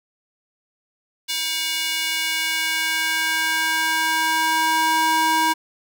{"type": "tone with high-pass filter sweep", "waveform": "square", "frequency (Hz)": 319.6, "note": "D#4", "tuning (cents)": 47, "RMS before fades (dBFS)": -21, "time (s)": [1.28, 5.54], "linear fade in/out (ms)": 20, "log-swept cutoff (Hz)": [3200, 770], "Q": 1.6, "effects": []}